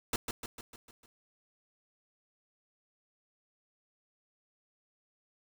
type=noise with echo; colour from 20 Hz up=pink; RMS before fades=-31 dBFS; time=0.13-0.16 s; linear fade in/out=2 ms; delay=150 ms; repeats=6; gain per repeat=-5 dB; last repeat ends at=1.06 s; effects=none